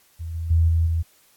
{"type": "tone with level steps", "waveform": "sine", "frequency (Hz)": 82.41, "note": "E2", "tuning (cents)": 0, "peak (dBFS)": [-28, -25, -14, -16, -19], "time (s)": [0.19, 1.03], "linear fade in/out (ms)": 20, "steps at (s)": [0.34, 0.5, 0.68, 0.86], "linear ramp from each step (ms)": 10, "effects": ["white hiss -58 dBFS RMS until 1.36 s", "AAC 64 kbps"]}